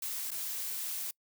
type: noise with dropouts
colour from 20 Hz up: blue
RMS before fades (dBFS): -37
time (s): 0.02-1.11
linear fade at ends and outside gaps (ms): 5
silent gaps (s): 0.307-0.314
effects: noise-tail reverb RT60 0.1 s tail -25 dB re dry